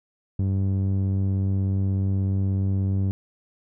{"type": "tone with low-pass filter", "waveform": "sawtooth", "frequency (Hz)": 96.6, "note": "G2", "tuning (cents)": -25, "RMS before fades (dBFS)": -23, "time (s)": [0.39, 3.11], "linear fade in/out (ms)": 0, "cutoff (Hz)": 220, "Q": 0.72, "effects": []}